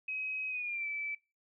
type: tone with pitch glide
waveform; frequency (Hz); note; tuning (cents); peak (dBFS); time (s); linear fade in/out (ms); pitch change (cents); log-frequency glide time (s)
sine; 2538 to 2314; D#7 to D7; +34 to -26; -34; 0.08-1.15; 5; -160; 0.49-0.87
effects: noise-tail reverb RT60 0.3 s tail -23 dB re dry